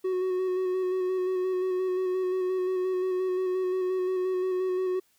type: tone with vibrato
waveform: triangle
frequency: 370 Hz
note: F#4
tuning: in tune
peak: -23 dBFS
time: 0.04-5 s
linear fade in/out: 10 ms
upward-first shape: square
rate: 5.7 Hz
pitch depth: 18 cents each way
effects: white hiss -67 dBFS RMS until 5.18 s